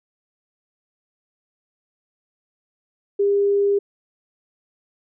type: tone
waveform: sine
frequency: 402.4 Hz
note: G4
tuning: 45 cents sharp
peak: -15 dBFS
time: 3.19-3.79 s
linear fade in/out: 10 ms
effects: none